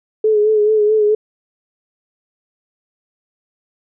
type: tone with vibrato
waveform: sine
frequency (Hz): 426.4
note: G#4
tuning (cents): +46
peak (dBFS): -10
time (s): 0.24-1.15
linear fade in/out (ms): 5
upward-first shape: sine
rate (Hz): 4.6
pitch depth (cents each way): 41
effects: none